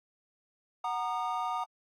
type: chord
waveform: triangle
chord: D# minor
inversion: first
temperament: equal with one note detuned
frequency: 740 / 932.3 / 1221.7 Hz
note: F#5 / A#5 / D#6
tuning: 0 / 0 / -32 cents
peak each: -33 dBFS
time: 0.84-1.64 s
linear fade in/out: 5 ms
effects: AAC 48 kbps